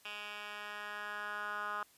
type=tone with band-pass filter sweep; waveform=10% pulse; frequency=207.7 Hz; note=G#3; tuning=in tune; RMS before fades=-42 dBFS; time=0.05-1.83 s; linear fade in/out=2 ms; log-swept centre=2500 to 1300 Hz; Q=4.2; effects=white hiss -65 dBFS RMS until 1.97 s + resampled to 32000 Hz

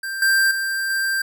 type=tone with level steps; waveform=square; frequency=1578 Hz; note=G6; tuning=11 cents sharp; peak=-26 / -15 / -22 / -20 dBFS; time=0.03-1.22 s; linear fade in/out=5 ms; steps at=0.22 / 0.51 / 0.9 s; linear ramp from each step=2 ms; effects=none

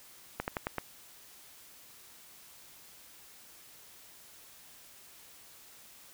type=slowing click train; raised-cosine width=0.5 ms; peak=-17 dBFS; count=5; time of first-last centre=0.4-0.783 s; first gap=79 ms; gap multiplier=1.13; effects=white hiss -55 dBFS RMS until 6.13 s

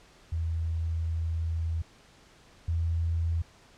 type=tone pair in turn; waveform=sine; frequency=81.9 / 83.04 Hz; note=E2 / E2; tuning=-11 / +13 cents; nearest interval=unison; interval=24 cents; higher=second; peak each=-27 / -25 dBFS; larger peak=second; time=0.32-1.82 / 2.68-3.42 s; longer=first; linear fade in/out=5 ms; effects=pink hiss -57 dBFS RMS until 3.77 s + low-pass 7000 Hz 12 dB/octave

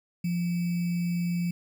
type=tone with sample-and-hold; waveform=sine; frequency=173.9 Hz; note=F3; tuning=7 cents flat; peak=-25 dBFS; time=0.24-1.51 s; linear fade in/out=5 ms; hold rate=2450 Hz; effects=none

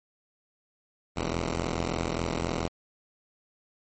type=tone pair together; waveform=5% pulse; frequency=43.56 / 82.41 Hz; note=F1 / E2; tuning=-4 / 0 cents; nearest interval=major seventh; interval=1104 cents; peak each=-19 / -20 dBFS; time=1.16-2.68 s; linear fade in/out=10 ms; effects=MP3 32 kbps

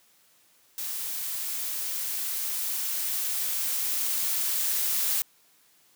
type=noise with level ramp; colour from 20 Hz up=blue; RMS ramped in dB=-33 to -26 dBFS; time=0.78-5.22 s; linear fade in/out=2 ms; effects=white hiss -62 dBFS RMS until 5.95 s + high-pass 100 Hz 12 dB/octave

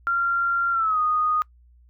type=tone with pitch glide; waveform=sine; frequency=1382 to 1238.4 Hz; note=F6 to D#6; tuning=-19 to -9 cents; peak=-19 dBFS; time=0.07-1.42 s; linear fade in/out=0 ms; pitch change=-190 cents; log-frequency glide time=0.72-0.99 s; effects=noise-tail reverb RT60 0.1 s tail -23 dB re dry + added 60 Hz sine -51 dBFS peak until 1.89 s

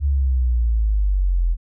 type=exponential sweep; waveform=sine; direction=down; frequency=72.6 to 41.2 Hz; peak=-15 dBFS; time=0-1.57 s; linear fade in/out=50 ms; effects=none

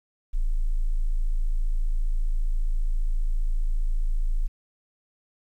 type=tone; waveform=sine; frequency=27.42 Hz; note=A0; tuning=5 cents flat; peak=-20 dBFS; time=0.33-4.48 s; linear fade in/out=20 ms; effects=10-bit

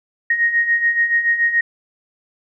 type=beating tone pair; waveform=sine; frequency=1864.7 / 1871.7 Hz; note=A#6 / A#6; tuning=0 / +7 cents; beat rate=7 Hz; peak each=-21 / -15 dBFS; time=0.3-1.61 s; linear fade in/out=5 ms; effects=none

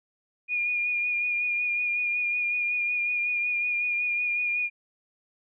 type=tone with vibrato; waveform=sine; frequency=2434 Hz; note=D#7; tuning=39 cents flat; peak=-24 dBFS; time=0.48-4.7 s; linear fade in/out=50 ms; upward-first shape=sine; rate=5.4 Hz; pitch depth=24 cents each way; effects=none

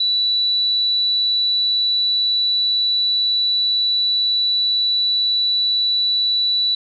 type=tone; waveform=sine; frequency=3951 Hz; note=B7; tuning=in tune; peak=-15 dBFS; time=0-6.75 s; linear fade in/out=5 ms; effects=none

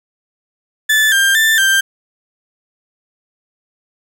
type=tone with pitch steps; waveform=35% pulse; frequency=1746 / 1591 / 1775 / 1576 Hz; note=A6 / G6 / A6 / G6; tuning=-14 / +25 / +15 / +9 cents; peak=-8 dBFS; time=0.89-1.81 s; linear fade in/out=10 ms; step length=230 ms; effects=none

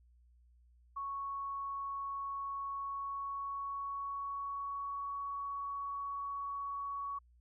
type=tone with pitch glide; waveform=sine; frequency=1108.7 to 1120.9 Hz; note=C#6 to C#6; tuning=0 to +19 cents; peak=-37 dBFS; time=0.96-7.19 s; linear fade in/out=10 ms; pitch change=+19 cents; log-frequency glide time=2.71-5.16 s; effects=added 60 Hz sine -62 dBFS peak until 7.4 s

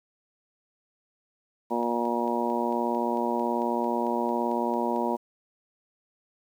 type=harmonic tone; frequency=118.8 Hz; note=A#2; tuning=33 cents sharp; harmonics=2 / 3 / 4 / 5 / 6 / 7 / 8; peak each=-30 / -31 / -34 / -33 / -35 / -35 / -30 dBFS; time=1.7-5.17 s; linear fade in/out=20 ms
type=click train; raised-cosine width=0.2 ms; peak=-34 dBFS; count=15; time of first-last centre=1.83-4.962 s; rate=4.47 Hz
effects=9-bit

